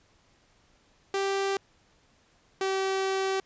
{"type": "tone pair in turn", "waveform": "sawtooth", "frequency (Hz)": [392, 384.6], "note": ["G4", "G4"], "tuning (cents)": [0, -33], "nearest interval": "unison", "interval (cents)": 33, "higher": "first", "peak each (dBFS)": -22, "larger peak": "neither", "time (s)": [[1.14, 1.57], [2.61, 3.4]], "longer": "second", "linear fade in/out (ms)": 2, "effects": ["pink hiss -64 dBFS RMS until 3.45 s", "resampled to 16000 Hz"]}